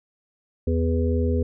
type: harmonic tone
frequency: 82.41 Hz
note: E2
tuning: in tune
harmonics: 1 / 3 / 5 / 6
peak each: -21 / -26 / -28 / -29 dBFS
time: 0.67-1.43 s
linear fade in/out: 5 ms
effects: none